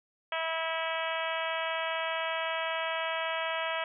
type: harmonic tone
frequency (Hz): 325.1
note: E4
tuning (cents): -24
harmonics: 2 / 3 / 4 / 5 / 6 / 7 / 8 / 9 / 10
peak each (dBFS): -35 / -37 / -38 / -39 / -40 / -40 / -41 / -42 / -42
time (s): 0.32-3.84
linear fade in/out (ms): 2
effects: none